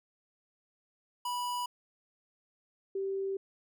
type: tone pair in turn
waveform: square / sine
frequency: 980 / 388.9 Hz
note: B5 / G4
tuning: -14 / -14 cents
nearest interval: octave + major third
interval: 1600 cents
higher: first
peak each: -33 / -31 dBFS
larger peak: second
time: 1.25-1.66 / 2.95-3.37 s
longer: second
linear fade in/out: 5 ms
effects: none